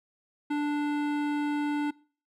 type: tone with hard clipping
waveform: sine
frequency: 293.7 Hz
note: D4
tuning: in tune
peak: -28 dBFS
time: 0.5-1.91 s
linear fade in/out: 10 ms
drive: 16 dB
effects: noise-tail reverb RT60 0.4 s tail -22 dB re dry